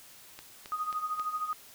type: click train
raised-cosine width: 0.2 ms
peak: -26 dBFS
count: 4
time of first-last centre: 0.39-1.196 s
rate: 3.72 Hz
type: tone with tremolo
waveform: sine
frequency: 1244 Hz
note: D#6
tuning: 1 cent flat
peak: -28 dBFS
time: 0.72-1.53 s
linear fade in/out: 0 ms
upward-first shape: sine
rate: 13 Hz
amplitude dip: 70%
effects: white hiss -53 dBFS RMS until 1.74 s